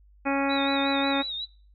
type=harmonic tone; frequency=276.4 Hz; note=C#4; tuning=5 cents flat; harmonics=1 / 2 / 3 / 4 / 5 / 6 / 7 / 8 / 9; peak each=-26 / -30 / -30 / -36 / -33 / -38 / -38 / -38 / -34 dBFS; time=0.25-1.23 s; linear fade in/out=20 ms
type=tone with vibrato; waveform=sine; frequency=3795 Hz; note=A#7; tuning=30 cents sharp; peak=-30 dBFS; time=0.49-1.46 s; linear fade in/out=20 ms; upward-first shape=sine; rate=5.5 Hz; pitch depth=70 cents each way
effects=noise-tail reverb RT60 0.4 s tail -21 dB re dry + added 50 Hz sine -53 dBFS peak until 1.74 s